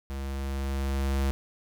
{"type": "tone with level ramp", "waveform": "square", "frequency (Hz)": 68.1, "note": "C#2", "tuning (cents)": -30, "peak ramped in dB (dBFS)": [-33, -24], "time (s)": [0.1, 1.31], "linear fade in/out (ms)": 0, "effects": []}